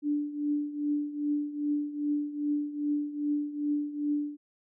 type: tone with tremolo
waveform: sine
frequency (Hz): 293.5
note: D4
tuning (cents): -1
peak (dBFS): -24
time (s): 0.02-4.37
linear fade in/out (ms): 50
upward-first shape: triangle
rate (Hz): 2.5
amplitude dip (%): 80
effects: none